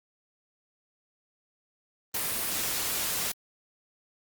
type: noise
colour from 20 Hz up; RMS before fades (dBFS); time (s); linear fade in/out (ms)
white; -30; 2.14-3.32; 5
effects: Opus 32 kbps